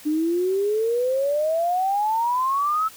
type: exponential sweep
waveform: sine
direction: up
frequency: 297.3 to 1318.5 Hz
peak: -19 dBFS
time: 0.05-2.89 s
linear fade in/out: 20 ms
effects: white hiss -45 dBFS RMS until 2.96 s